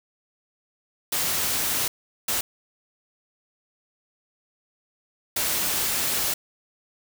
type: noise bursts at uneven times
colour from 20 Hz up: white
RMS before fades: -25 dBFS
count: 3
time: 1.12-1.88 / 2.28-2.41 / 5.36-6.34 s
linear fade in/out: 5 ms
effects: none